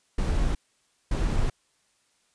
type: noise bursts at uneven times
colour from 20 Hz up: brown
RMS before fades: -24 dBFS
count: 2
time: 0.18-0.55 / 1.11-1.5 s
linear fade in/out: 5 ms
effects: white hiss -68 dBFS RMS until 2.34 s + resampled to 22050 Hz